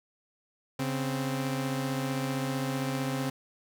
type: tone pair together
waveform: sawtooth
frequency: 138.1 / 260.7 Hz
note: C#3 / C4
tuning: -6 / -6 cents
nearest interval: major seventh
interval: 1100 cents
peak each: -28 dBFS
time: 0.79-3.3 s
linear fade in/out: 5 ms
effects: none